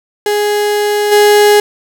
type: tone with level steps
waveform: 35% pulse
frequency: 415.3 Hz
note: G#4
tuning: in tune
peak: -9 / -3 dBFS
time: 0.26-1.6 s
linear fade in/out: 2 ms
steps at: 1.11 s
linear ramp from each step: 20 ms
effects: none